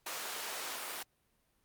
pink high-pass noise, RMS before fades -41 dBFS, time 0.06-1.03 s, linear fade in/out 5 ms, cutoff 640 Hz, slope 12 dB/octave, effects pink hiss -75 dBFS RMS until 1.64 s + Opus 48 kbps

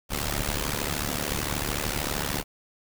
pink noise with amplitude modulation, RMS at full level -25 dBFS, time 0.09-2.44 s, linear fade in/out 50 ms, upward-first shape sine, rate 73.3 Hz, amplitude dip 90%, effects none

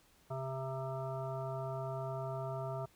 harmonic tone, 132.6 Hz, C3, 23 cents sharp, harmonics 1 / 3 / 5 / 7 / 9 / 10, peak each -40 / -46 / -41 / -48 / -50 / -52 dBFS, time 0.3-2.86 s, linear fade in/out 10 ms, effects pink hiss -67 dBFS RMS until 2.95 s

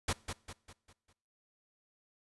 pink noise with echo, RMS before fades -32 dBFS, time 0.08-0.13 s, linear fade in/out 5 ms, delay 200 ms, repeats 5, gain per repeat -7 dB, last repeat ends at 1.13 s, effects noise-tail reverb RT60 0.6 s tail -22 dB re dry + resampled to 24000 Hz

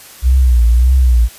sine tone with vibrato, 61.4 Hz, B1, 9 cents flat, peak -6 dBFS, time 0.22-1.29 s, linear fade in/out 50 ms, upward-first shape triangle, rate 1.7 Hz, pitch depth 130 cents each way, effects white hiss -37 dBFS RMS until 1.38 s + resampled to 32000 Hz

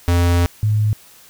square / sine tone pair in turn, 86.9 / 106.55 Hz, F2 / G#2, -8 / +45 cents, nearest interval major third, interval 353 cents, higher second, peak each -13 dBFS, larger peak neither, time 0.08-0.46 / 0.63-0.93 s, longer first, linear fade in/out 0 ms, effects white hiss -46 dBFS RMS until 1.29 s

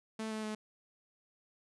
sawtooth tone with pitch steps, 220 / 217.3 / 214.7 Hz, A3 / A3 / A3, 0 / -21 / -42 cents, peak -33 dBFS, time 0.19-0.55 s, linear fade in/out 5 ms, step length 120 ms, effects resampled to 24000 Hz

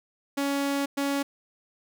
sawtooth tone bursts at uneven times, 280 Hz, C#4, 18 cents sharp, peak -21 dBFS, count 2, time 0.37-0.86 / 0.97-1.23 s, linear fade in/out 10 ms, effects none

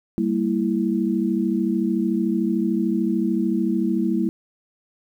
sine chord, E diminished, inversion first, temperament equal with one note detuned, 196 / 229.5 / 329.6 Hz, G3 / Bb3 / E4, 0 / -27 / 0 cents, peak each -23 dBFS, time 0.18-4.29 s, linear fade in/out 0 ms, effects 9-bit

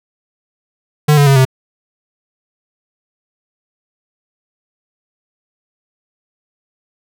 square tone with pitch steps, 150 / 143.47 / 137.23 / 131.26 Hz, D3 / D3 / C#3 / C3, +37 / -40 / -17 / +6 cents, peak -7 dBFS, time 1.08-1.452 s, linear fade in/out 10 ms, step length 93 ms, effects none

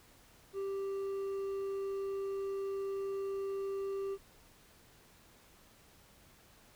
triangle tone with hard clipping, 392 Hz, G4, in tune, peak -36 dBFS, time 0.53-4.18 s, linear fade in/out 50 ms, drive 7 dB, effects pink hiss -62 dBFS RMS until 6.75 s

